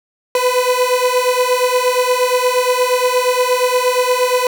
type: beating tone pair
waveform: 30% pulse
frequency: 496.4 / 504.9 Hz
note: B4 / B4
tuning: +9 / +38 cents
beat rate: 8.5 Hz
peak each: -13 dBFS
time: 0.35-4.47 s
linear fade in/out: 2 ms
effects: none